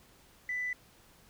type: tone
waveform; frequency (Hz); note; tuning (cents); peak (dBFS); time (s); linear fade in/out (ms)
sine; 1990; B6; +13; -31; 0.49-0.73; 2
effects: tanh soft clip ceiling -27 dBFS + pink hiss -61 dBFS RMS until 1.29 s